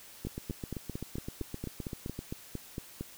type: two click trains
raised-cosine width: 3 ms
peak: -23 / -24 dBFS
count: 13 / 16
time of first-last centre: 0.27-3.01 / 0.25-2.19 s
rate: 4.38 / 7.73 Hz
effects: white hiss -52 dBFS RMS until 3.17 s